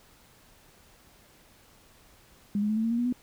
sine tone with pitch steps, 203.7 / 209.5 / 215.6 / 221.8 / 228.1 / 234.7 / 241.4 / 248.3 Hz, G#3 / G#3 / A3 / A3 / A#3 / A#3 / B3 / B3, -33 / +15 / -35 / +14 / -37 / +12 / -39 / +9 cents, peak -24 dBFS, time 2.55-3.126 s, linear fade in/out 2 ms, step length 72 ms, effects pink hiss -58 dBFS RMS until 3.22 s

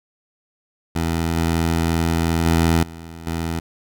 15% pulse tone with level steps, 82.7 Hz, E2, 6 cents sharp, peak -13 / -11 / -8 / -28 / -16 dBFS, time 0.95-3.6 s, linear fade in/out 10 ms, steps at 1.37 / 2.46 / 2.83 / 3.27 s, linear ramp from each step 2 ms, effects none

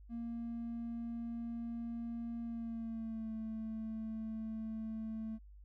triangle tone with pitch glide, 233.1 to 221 Hz, A#3 to A3, 0 to +8 cents, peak -36 dBFS, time 0.09-5.39 s, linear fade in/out 50 ms, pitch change -92 cents, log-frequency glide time 2.41-3.32 s, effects tanh soft clip ceiling -34 dBFS + added 50 Hz sine -53 dBFS peak until 5.64 s

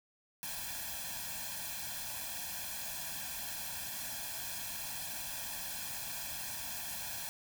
white noise with comb filter, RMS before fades -41 dBFS, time 0.43-7.29 s, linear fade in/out 0 ms, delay 1.2 ms, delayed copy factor +0.95, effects none

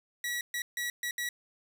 sawtooth tone bursts at uneven times, 1931 Hz, B6, 39 cents flat, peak -28 dBFS, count 5, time 0.24-0.41 / 0.54-0.62 / 0.77-0.9 / 1.03-1.11 / 1.18-1.29 s, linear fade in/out 2 ms, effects none

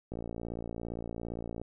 click train, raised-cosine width 2 ms, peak -25 dBFS, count 87, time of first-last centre 0.12-1.616 s, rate 57.5 Hz, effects none

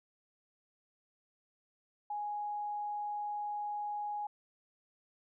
sine tone, 830.6 Hz, G#5, in tune, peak -35 dBFS, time 2.1-4.27 s, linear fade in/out 5 ms, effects none

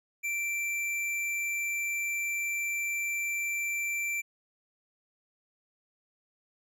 sine tone with hard clipping, 2347 Hz, D7, 2 cents flat, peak -31 dBFS, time 0.23-4.22 s, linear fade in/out 20 ms, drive 12 dB, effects none

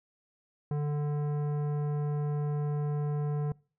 sine tone with tanh clipping, 147.2 Hz, D3, 4 cents sharp, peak -30 dBFS, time 0.71-3.52 s, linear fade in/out 2 ms, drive 14 dB, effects noise-tail reverb RT60 0.4 s tail -25 dB re dry

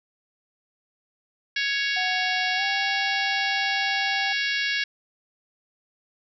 harmonic tone, 556 Hz, C#5, 5 cents sharp, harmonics 3 / 4 / 5 / 6 / 7 / 8 / 9 / 10, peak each -27 / -29 / -31 / -33 / -34 / -35 / -36 / -37 dBFS, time 1.56-4.84 s, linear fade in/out 5 ms
sine tone with pitch glide, 740 to 784 Hz, F#5 to G5, 0 to 0 cents, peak -29 dBFS, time 1.96-4.33 s, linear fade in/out 10 ms, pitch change +100 cents, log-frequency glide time 2.56-2.62 s
effects none

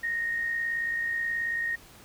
sine tone with amplitude modulation, 1859 Hz, A#6, 5 cents flat, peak -25 dBFS, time 0.03-1.76 s, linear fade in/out 10 ms, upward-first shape sine, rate 58.5 Hz, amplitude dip 40%, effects pink hiss -52 dBFS RMS until 2.04 s

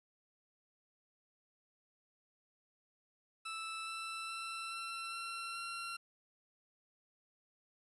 20% pulse tone with pitch steps, 1318.5 / 1328.4 / 1338.5 / 1348.5 / 1358.7 / 1368.9 Hz, E6 / E6 / E6 / E6 / F6 / F6, 0 / +13 / +26 / +39 / -48 / -35 cents, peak -36 dBFS, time 3.45-5.97 s, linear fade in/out 10 ms, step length 420 ms, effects resampled to 24000 Hz + 11-bit

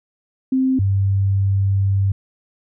sine tone pair in turn, 261.6 / 97.99 Hz, C4 / G2, 0 / 0 cents, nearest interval octave + perfect fourth, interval 1700 cents, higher first, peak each -14 dBFS, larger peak neither, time 0.52-0.79 / 0.79-2.12 s, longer second, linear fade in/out 5 ms, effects none

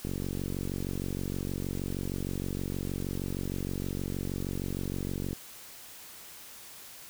click train, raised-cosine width 3 ms, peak -21 dBFS, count 246, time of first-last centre 0.05-5.33 s, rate 46.4 Hz, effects white hiss -48 dBFS RMS until 7.09 s

